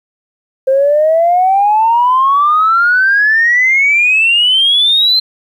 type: exponential sweep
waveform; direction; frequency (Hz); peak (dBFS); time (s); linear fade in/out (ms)
sine; up; 523.3 to 4143; -6; 0.67-5.2; 10
effects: tanh soft clip ceiling -2 dBFS + 8-bit